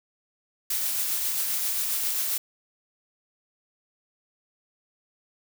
blue noise with tremolo, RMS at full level -26 dBFS, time 0.7-2.38 s, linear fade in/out 5 ms, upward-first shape triangle, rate 7.5 Hz, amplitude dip 30%, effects none

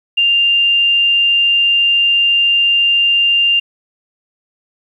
sine tone, 2794 Hz, F7, in tune, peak -9 dBFS, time 0.17-3.6 s, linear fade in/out 10 ms, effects 8-bit

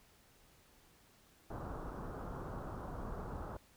pink low-pass noise, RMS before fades -44 dBFS, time 1.5-3.57 s, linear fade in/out 5 ms, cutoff 1400 Hz, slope 48 dB/octave, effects pink hiss -66 dBFS RMS until 3.76 s

